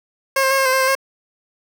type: tone with pitch steps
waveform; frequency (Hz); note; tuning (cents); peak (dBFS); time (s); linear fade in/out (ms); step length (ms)
15% pulse; 539 / 530 / 541 / 535 / 518 / 529 / 524 / 538; C#5 / C5 / C#5 / C5 / C5 / C5 / C5 / C5; -49 / +22 / -42 / +38 / -17 / +19 / +2 / +48; -8; 0.36-0.952; 5; 74
effects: none